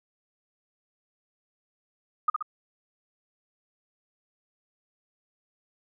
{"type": "tone with echo", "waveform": "sine", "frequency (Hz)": 1237, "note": "D#6", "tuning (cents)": -10, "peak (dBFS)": -18, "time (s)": [2.28, 2.3], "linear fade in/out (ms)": 5, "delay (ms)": 63, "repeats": 2, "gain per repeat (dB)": -5, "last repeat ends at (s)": 2.426, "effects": []}